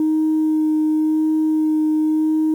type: tone with vibrato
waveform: sine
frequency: 311.1 Hz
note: D#4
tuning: in tune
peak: -13 dBFS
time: 0-2.54 s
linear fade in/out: 2 ms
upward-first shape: sine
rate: 0.93 Hz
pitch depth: 10 cents each way
effects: tanh soft clip ceiling -12 dBFS + 8-bit